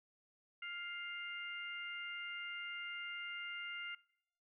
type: harmonic tone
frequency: 701 Hz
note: F5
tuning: 6 cents sharp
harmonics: 2 / 3 / 4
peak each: -48 / -46 / -48 dBFS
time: 0.62-3.95 s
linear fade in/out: 5 ms
effects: noise-tail reverb RT60 0.8 s tail -22 dB re dry